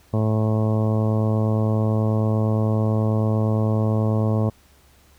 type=harmonic tone; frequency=109 Hz; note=A2; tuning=16 cents flat; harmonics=1 / 2 / 3 / 4 / 5 / 6 / 7 / 8 / 9 / 10; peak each=-19 / -24 / -31 / -30 / -30 / -33 / -39 / -40 / -41 / -38 dBFS; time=0.13-4.5 s; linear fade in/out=10 ms; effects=added 70 Hz sine -56 dBFS peak until 5.18 s + pink hiss -56 dBFS RMS until 5.18 s